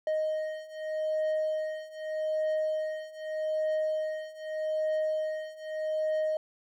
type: beating tone pair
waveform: triangle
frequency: 622 / 622.82 Hz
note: D#5 / D#5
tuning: -1 / +2 cents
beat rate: 0.82 Hz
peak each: -31 / -29 dBFS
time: 0.07-6.37 s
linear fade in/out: 2 ms
effects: none